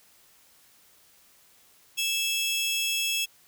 sawtooth tone pair together, 2637 / 3318 Hz, E7 / G#7, 0 / -2 cents, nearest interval major third, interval 398 cents, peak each -25 dBFS, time 1.97-3.26 s, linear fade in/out 20 ms, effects white hiss -59 dBFS RMS until 3.47 s

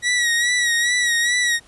sawtooth tone with vibrato, 1918 Hz, A#6, 49 cents sharp, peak -13 dBFS, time 0.02-1.6 s, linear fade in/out 50 ms, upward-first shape sine, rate 2.4 Hz, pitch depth 50 cents each way, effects pink hiss -51 dBFS RMS until 1.67 s + resampled to 24000 Hz

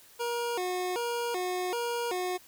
25% pulse tone with vibrato, 415.3 Hz, G#4, in tune, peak -26 dBFS, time 0.19-2.38 s, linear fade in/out 20 ms, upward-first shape square, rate 1.3 Hz, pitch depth 230 cents each way, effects white hiss -56 dBFS RMS until 2.47 s

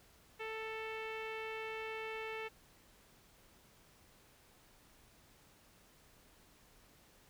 sawtooth tone with low-pass filter, 441.6 Hz, A4, 6 cents sharp, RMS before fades -43 dBFS, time 0.39-2.49 s, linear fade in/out 20 ms, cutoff 2500 Hz, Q 3.6, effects pink hiss -65 dBFS RMS until 7.29 s

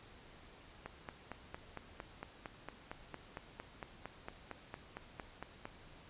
click train, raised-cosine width 0.5 ms, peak -28 dBFS, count 22, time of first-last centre 0.86-5.655 s, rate 4.38 Hz, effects pink hiss -58 dBFS RMS until 6.09 s + resampled to 8000 Hz

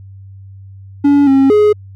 triangle tone with pitch steps, 284.9 / 270.6 / 419.6 Hz, C#4 / C#4 / G#4, +48 / -42 / +18 cents, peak -4 dBFS, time 1.04-1.73 s, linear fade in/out 10 ms, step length 230 ms, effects added 97 Hz sine -32 dBFS peak until 1.95 s

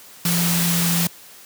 sine tone in noise, 171.9 Hz, F3, 27 cents flat, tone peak -19 dBFS, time 0.25-1.07 s, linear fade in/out 2 ms, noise white, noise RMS -22 dBFS, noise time 0.25-1.07 s, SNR 0 dB, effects white hiss -44 dBFS RMS until 1.45 s + high-pass 100 Hz 12 dB/octave

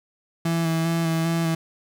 35% pulse tone with vibrato, 164.81 Hz, E3, in tune, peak -19 dBFS, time 0.45-1.55 s, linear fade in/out 5 ms, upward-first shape square, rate 2.5 Hz, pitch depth 17 cents each way, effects none

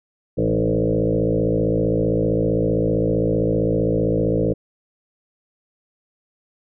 sine tone with frequency modulation, 311.1 Hz, D#4, in tune, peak -16 dBFS, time 0.37-4.54 s, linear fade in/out 20 ms, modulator 55.4 Hz, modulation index 4.2, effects none

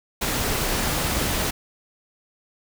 pink noise, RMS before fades -24 dBFS, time 0.21-1.51 s, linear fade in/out 10 ms, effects none

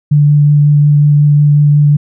sine tone with vibrato, 146.83 Hz, D3, in tune, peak -4 dBFS, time 0.11-1.97 s, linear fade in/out 10 ms, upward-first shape triangle, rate 5.5 Hz, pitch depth 12 cents each way, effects none

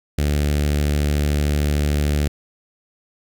sawtooth tone with notch filter, 73.42 Hz, D2, in tune, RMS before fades -19 dBFS, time 0.18-2.28 s, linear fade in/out 5 ms, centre 1000 Hz, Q 0.96, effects 9-bit

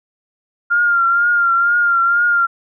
sine tone with vibrato, 1396.9 Hz, F6, in tune, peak -11 dBFS, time 0.7-2.47 s, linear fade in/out 20 ms, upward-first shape triangle, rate 2.1 Hz, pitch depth 46 cents each way, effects none

